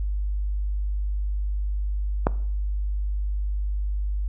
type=click; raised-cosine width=1 ms; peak=-5 dBFS; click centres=2.269 s; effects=noise-tail reverb RT60 0.6 s tail -19 dB re dry + added 50 Hz sine -23 dBFS peak until 4.28 s